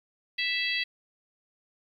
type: harmonic tone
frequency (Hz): 659.3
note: E5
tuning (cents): 0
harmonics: 3 / 4 / 5 / 6 / 7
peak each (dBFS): -31 / -31 / -33 / -36 / -36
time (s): 0.38-0.84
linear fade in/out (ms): 10
effects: 10-bit